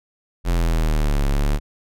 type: linear two-way sweep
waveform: square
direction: down then up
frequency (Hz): 43.97 to 34.65 to 37.26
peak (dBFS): -17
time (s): 0.44-1.6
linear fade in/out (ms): 50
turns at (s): 1.27
effects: none